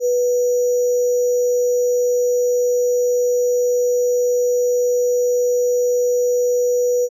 sine tone with sample-and-hold, 490.9 Hz, B4, 10 cents flat, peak -14 dBFS, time 0-7.09 s, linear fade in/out 50 ms, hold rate 6300 Hz, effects low-pass 12000 Hz 12 dB/octave

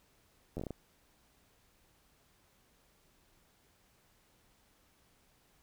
slowing click train, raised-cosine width 2 ms, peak -26 dBFS, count 7, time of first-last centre 0.57-0.707 s, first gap 11 ms, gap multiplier 1.29, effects pink hiss -69 dBFS RMS until 5.62 s

